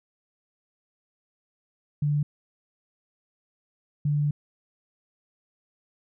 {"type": "tone bursts at uneven times", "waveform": "sine", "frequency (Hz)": 146.83, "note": "D3", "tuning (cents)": 0, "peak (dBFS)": -21, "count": 2, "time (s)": [[2.02, 2.23], [4.05, 4.31]], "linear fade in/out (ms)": 5, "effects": []}